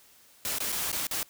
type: noise with dropouts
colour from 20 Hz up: white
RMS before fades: -31 dBFS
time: 0.45-1.23 s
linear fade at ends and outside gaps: 1 ms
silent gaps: 0.585-0.603 / 0.721-0.725 / 0.917-0.928 / 1.069-1.111 s
effects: white hiss -58 dBFS RMS until 1.29 s